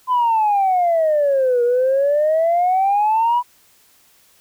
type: exponential two-way sweep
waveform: sine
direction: down then up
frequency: 1025 to 475.1 to 989 Hz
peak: -12 dBFS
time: 0.07-3.43 s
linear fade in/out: 50 ms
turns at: 1.63 s
effects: tanh soft clip ceiling -10 dBFS + white hiss -54 dBFS RMS until 4.4 s